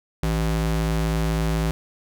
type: ring-modulated tone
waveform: square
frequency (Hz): 110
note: A2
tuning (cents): 0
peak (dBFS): -18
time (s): 0.23-1.71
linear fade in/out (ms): 0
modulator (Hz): 52
effects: none